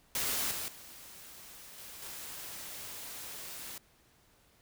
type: noise with level steps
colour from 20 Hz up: white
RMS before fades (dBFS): -33 / -38 / -51 / -48 / -44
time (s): 0.15-3.78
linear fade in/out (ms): 2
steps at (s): 0.51 / 0.68 / 1.78 / 2.02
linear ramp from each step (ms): 2
effects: pink hiss -66 dBFS RMS until 4.61 s